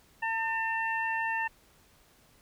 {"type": "harmonic tone", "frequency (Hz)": 901, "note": "A5", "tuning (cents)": 41, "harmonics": [1, 2, 3], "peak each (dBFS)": [-32, -31, -37], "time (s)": [0.22, 1.48], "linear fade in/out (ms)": 10, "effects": ["pink hiss -62 dBFS RMS until 2.41 s"]}